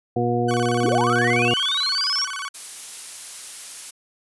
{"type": "harmonic tone", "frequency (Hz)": 120, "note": "B2", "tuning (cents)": -49, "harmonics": [1, 2, 3, 4, 6], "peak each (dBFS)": [-25, -25, -25, -25, -25], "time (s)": [0.16, 1.54], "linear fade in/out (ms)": 5}
{"type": "tone with vibrato", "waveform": "sawtooth", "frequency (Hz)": 1300, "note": "E6", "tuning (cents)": -24, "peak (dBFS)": -24, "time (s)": [0.48, 2.49], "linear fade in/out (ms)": 10, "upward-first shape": "square", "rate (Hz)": 17, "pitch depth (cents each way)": 260}
{"type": "linear sweep", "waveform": "sine", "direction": "up", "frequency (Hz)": [203.9, 5700], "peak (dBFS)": -20, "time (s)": [0.83, 2.26], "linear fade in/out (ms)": 20}
{"type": "noise", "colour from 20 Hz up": "blue", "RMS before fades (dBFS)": -33, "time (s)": [2.54, 3.91], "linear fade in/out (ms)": 10}
{"effects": ["resampled to 24000 Hz"]}